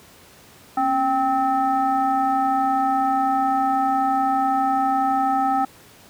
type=tone with frequency modulation; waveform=sine; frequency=784 Hz; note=G5; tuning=in tune; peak=-17 dBFS; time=0.77-5.65 s; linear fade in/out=5 ms; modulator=512 Hz; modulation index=0.83; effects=pink hiss -48 dBFS RMS until 6.09 s + high-pass 80 Hz 12 dB/octave